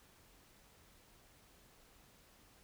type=silence; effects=pink hiss -65 dBFS RMS until 2.63 s